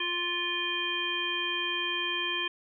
harmonic tone, 350 Hz, F4, 4 cents sharp, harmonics 1 / 3 / 5 / 7 / 9, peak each -39 / -37 / -35 / -34 / -32 dBFS, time 0-2.48 s, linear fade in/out 5 ms, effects none

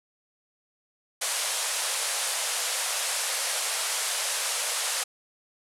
white band-pass noise, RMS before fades -29 dBFS, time 1.21-5.04 s, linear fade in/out 10 ms, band 480 to 11000 Hz, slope 48 dB/octave, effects none

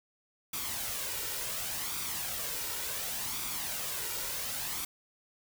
white noise with flanger, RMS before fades -36 dBFS, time 0.53-4.85 s, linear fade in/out 5 ms, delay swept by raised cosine 0.84 to 2.14 ms, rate 0.69 Hz, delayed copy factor +0.5, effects none

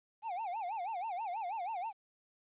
triangle tone with vibrato, 798 Hz, G5, 31 cents sharp, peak -34 dBFS, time 0.22-1.93 s, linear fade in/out 50 ms, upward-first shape sine, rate 6.2 Hz, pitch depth 240 cents each way, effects resampled to 8000 Hz + 12-bit

